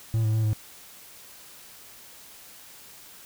triangle tone with pitch steps, 112.2 / 109.1 / 110.7 / 107.7 Hz, A2 / A2 / A2 / A2, +34 / -14 / +11 / -37 cents, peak -19 dBFS, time 0.14-0.532 s, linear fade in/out 0 ms, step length 98 ms, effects white hiss -48 dBFS RMS until 3.25 s

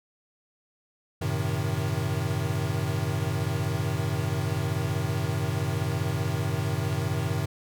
square chord, F# diminished seventh, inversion none, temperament equal with one note detuned, 94.61 / 110 / 130.81 / 155.56 Hz, F#2 / A2 / C3 / Eb3, +39 / 0 / 0 / 0 cents, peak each -32 dBFS, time 1.21-7.46 s, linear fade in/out 10 ms, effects none

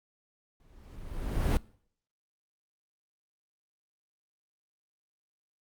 brown noise with exponential growth, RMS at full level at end -21 dBFS, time 0.6-1.57 s, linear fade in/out 1 ms, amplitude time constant 210 ms, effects noise-tail reverb RT60 0.6 s tail -23 dB re dry + Opus 48 kbps

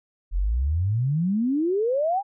sine exponential sweep, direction up, 40.83 to 829 Hz, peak -20 dBFS, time 0.31-2.23 s, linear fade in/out 50 ms, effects none

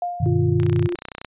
sine tone with exponential decay, 705 Hz, F5, 16 cents sharp, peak -20 dBFS, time 0.02-0.71 s, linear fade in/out 2 ms, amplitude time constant 150 ms
sine chord, G augmented, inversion none, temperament just, 98 / 122.5 / 153.12 Hz, G2 / B2 / D#3, 0 / -14 / -27 cents, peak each -21 dBFS, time 0.2-0.88 s, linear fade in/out 10 ms
sine tone, 350 Hz, F4, 4 cents sharp, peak -22 dBFS, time 0.26-0.95 s, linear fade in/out 0 ms
click train, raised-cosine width 0.3 ms, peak -17 dBFS, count 21, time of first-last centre 0.6-1.247 s, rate 30.9 Hz
effects resampled to 8000 Hz

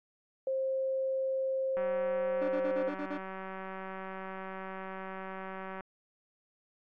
sine tone with pitch glide, 530 to 524.8 Hz, C5 to C5, +22 to +5 cents, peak -29 dBFS, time 0.47-2.89 s, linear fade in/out 2 ms, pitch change -17 cents, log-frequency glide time 1.94-2.76 s
click train, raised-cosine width 0.5 ms, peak -26 dBFS, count 768, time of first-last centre 1.77-5.807 s, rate 190 Hz
30% pulse tone bursts, 293.7 Hz, D4, in tune, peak -32 dBFS, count 7, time 2.41-3.178 s, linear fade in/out 10 ms, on 78 ms, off 37 ms
effects low-pass 2000 Hz 12 dB/octave + AAC 64 kbps

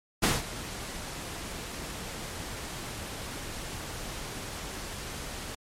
pink noise with ADSR envelope, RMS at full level -22 dBFS, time 0.22-5.55 s, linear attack 17 ms, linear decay 180 ms, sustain -16 dB, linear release 5 ms, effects low-pass 11000 Hz 12 dB/octave + MP3 64 kbps

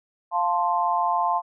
sine chord, F major, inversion none, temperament equal, 698.5 / 880 / 1046.5 Hz, F5 / A5 / C6, 0 / 0 / 0 cents, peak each -25 / -24 / -24 dBFS, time 0.31-1.42 s, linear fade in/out 50 ms, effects none

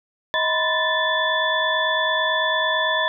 sine tone cluster, 632 / 976 / 1025 / 1758 / 3461 Hz, D#5 / B5 / C6 / A6 / A7, +27 / -21 / -36 / -2 / -29 cents, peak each -25 / -27 / -27 / -22 / -25 dBFS, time 0.34-3.08 s, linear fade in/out 0 ms, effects none

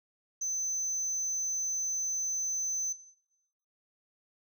sine tone, 6130 Hz, G8, 40 cents flat, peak -28 dBFS, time 0.41-2.93 s, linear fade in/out 10 ms, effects noise-tail reverb RT60 0.9 s tail -20 dB re dry + tanh soft clip ceiling -29 dBFS

